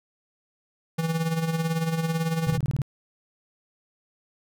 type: tone with tremolo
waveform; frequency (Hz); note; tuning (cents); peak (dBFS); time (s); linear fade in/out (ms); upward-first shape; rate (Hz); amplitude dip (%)
square; 163.3; E3; -16; -22; 0.98-2.58; 10; sine; 18; 60
type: tone bursts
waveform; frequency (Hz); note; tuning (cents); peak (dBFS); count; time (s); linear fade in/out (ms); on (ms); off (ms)
sine; 138; C#3; -7; -21; 7; 2.47-2.818; 0; 30; 23
effects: none